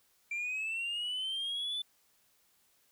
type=linear sweep; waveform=sine; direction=up; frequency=2349 to 3520 Hz; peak=-31 dBFS; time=0.31-1.82 s; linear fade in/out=5 ms; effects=tanh soft clip ceiling -32 dBFS + white hiss -70 dBFS RMS until 2.91 s